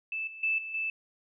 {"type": "tone with level steps", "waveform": "sine", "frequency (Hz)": 2633, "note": "E7", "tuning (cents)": -3, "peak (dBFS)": [-31, -42, -25, -36, -29], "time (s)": [0.12, 0.9], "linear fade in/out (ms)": 2, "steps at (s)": [0.27, 0.43, 0.58, 0.74], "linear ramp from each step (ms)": 5, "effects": []}